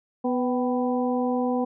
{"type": "harmonic tone with a mistuned harmonic", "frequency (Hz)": 248, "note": "B3", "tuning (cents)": 7, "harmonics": [1, 2, 3, 4], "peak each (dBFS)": [-24, -27, -30, -35], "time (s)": [0.24, 1.65], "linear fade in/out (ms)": 10, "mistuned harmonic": 3, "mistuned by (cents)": 51, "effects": []}